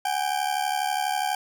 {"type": "ring-modulated tone", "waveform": "40% pulse", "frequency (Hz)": 784, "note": "G5", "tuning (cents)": 0, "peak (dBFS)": -20, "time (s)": [0.05, 1.35], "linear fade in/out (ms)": 2, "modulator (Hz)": 36.1, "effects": []}